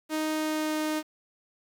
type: tone with pitch glide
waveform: sawtooth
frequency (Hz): 311.1 to 308.6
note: D#4 to D#4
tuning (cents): 0 to -14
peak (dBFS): -23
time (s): 0.09-1.03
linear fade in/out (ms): 50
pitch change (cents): -14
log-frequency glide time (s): 0.31-0.77
effects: 9-bit